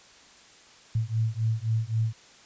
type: beating tone pair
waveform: sine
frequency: 110 / 113.8 Hz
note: A2 / A#2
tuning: 0 / -41 cents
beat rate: 3.8 Hz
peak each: -27 dBFS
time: 0.95-2.13 s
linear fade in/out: 5 ms
effects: white hiss -53 dBFS RMS until 2.45 s + resampled to 16000 Hz